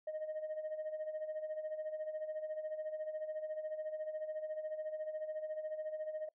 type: tone with tremolo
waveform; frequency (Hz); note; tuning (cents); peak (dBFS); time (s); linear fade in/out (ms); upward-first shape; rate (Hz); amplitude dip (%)
sine; 620; D#5; -6; -34; 0.07-6.29; 5; sine; 14; 70
effects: noise-tail reverb RT60 0.1 s tail -24 dB re dry + tanh soft clip ceiling -35 dBFS